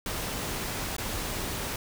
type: noise with dropouts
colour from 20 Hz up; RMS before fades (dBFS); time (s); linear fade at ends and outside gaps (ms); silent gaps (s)
pink; -33; 0.06-1.76; 2; 0.966-0.982
effects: none